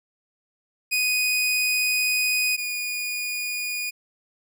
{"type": "tone pair in turn", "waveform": "sawtooth", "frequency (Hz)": [2489, 2453], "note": ["D#7", "D#7"], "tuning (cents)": [0, -25], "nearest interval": "unison", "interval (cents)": 25, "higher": "first", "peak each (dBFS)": [-17, -23], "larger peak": "first", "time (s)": [[0.91, 2.57], [2.57, 3.91]], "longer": "first", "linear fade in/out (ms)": 20, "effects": []}